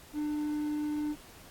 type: tone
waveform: triangle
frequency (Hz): 299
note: D4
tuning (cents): +31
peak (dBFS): -28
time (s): 0.13-1.16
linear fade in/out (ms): 50
effects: pink hiss -53 dBFS RMS until 1.5 s + AAC 64 kbps